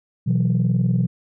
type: chord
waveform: sine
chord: B suspended fourth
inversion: none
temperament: equal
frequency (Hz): 123.47 / 164.81 / 185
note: B2 / E3 / F#3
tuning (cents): 0 / 0 / 0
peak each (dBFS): -18 / -20 / -20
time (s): 0.26-1.07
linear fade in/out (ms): 20
effects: tanh soft clip ceiling -11 dBFS